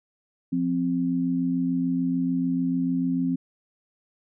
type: tone pair together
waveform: sine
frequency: 175 / 261.8 Hz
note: F3 / C4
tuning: +4 / +1 cents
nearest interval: perfect fifth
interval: 697 cents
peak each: -27 / -23 dBFS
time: 0.52-3.36 s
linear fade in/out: 10 ms
effects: none